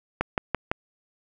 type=click train; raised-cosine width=0.5 ms; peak=-8 dBFS; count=4; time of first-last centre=0.21-0.715 s; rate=5.94 Hz; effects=none